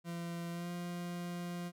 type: tone with pitch glide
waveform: 40% pulse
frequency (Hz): 170.6 to 174.79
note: F3 to F3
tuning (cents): -40 to +2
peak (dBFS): -38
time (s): 0.04-1.72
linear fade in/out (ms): 50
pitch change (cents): +42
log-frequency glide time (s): 0.51-0.7
effects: none